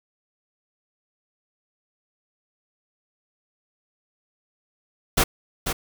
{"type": "noise with echo", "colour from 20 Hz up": "pink", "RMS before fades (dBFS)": -18, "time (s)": [5.17, 5.24], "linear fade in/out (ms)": 10, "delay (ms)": 490, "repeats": 1, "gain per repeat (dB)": -7, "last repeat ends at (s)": 5.73, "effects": []}